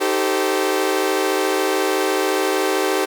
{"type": "chord", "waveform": "sawtooth", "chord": "A half-diminished seventh", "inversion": "second", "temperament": "equal with one note detuned", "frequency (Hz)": [311.1, 386.2, 440, 523.3], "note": ["Eb4", "G4", "A4", "C5"], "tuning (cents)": [0, -26, 0, 0], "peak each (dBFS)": [-21, -16, -21, -21], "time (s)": [0, 3.06], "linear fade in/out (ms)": 20, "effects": []}